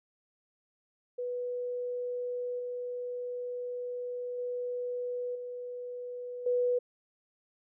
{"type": "tone with level steps", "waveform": "sine", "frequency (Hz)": 492, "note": "B4", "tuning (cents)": -7, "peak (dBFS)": [-32, -34, -32, -37, -25], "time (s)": [1.18, 6.79], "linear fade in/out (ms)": 10, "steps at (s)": [2.59, 4.38, 5.35, 6.46], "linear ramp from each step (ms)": 5, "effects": []}